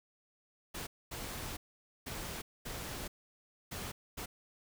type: noise bursts at uneven times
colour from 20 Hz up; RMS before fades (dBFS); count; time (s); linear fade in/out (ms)
pink; -42; 6; 0.74-0.87 / 1.11-1.57 / 2.06-2.42 / 2.65-3.08 / 3.71-3.92 / 4.17-4.26; 10
effects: none